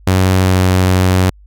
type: tone with pitch glide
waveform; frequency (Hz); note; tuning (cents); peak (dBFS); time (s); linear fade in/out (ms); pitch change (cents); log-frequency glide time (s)
sawtooth; 93.5 to 92.53; F#2 to F#2; +19 to +1; -5; 0.07-1.3; 5; -18; 0.41-0.59
effects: added 50 Hz sine -39 dBFS peak until 1.46 s